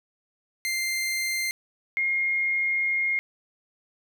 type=tone pair in turn; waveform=sawtooth / sine; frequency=2093 / 2137 Hz; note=C7 / C7; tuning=0 / +36 cents; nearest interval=unison; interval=36 cents; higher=second; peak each=-22 dBFS; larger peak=neither; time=0.65-1.51 / 1.97-3.19 s; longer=second; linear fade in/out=0 ms; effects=none